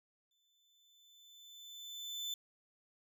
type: tone with exponential growth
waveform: 35% pulse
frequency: 3520 Hz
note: A7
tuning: in tune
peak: -35 dBFS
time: 0.31-2.34 s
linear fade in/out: 2 ms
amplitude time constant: 440 ms
effects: none